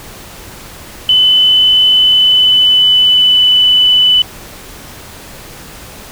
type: tone with pitch glide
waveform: sine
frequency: 3015 to 2992 Hz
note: F#7 to F#7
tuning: +32 to +19 cents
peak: -5 dBFS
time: 1.09-4.22 s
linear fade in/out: 2 ms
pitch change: -13 cents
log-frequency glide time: 1.92-3.39 s
effects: pink hiss -32 dBFS RMS until 6.11 s